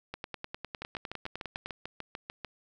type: two click trains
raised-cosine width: 0.3 ms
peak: -21 / -22 dBFS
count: 16 / 12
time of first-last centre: 0.14-1.66 / 0.82-2.447 s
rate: 9.87 / 6.76 Hz
effects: none